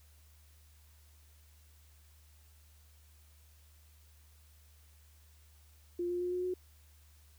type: tone with pitch steps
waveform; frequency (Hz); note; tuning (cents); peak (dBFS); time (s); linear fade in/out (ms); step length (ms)
sine; 350 / 353.7 / 357.4 / 361.1 / 364.9; F4 / F4 / F4 / F#4 / F#4; +4 / +22 / +40 / -42 / -24; -32; 5.99-6.54; 5; 110
effects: added 75 Hz sine -59 dBFS peak until 7.38 s + white hiss -67 dBFS RMS until 7.38 s